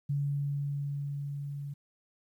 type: tone with level ramp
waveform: sine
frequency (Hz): 142.3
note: C#3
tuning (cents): +46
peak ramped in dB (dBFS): -27 to -36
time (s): 0.09-1.74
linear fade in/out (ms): 10
effects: 11-bit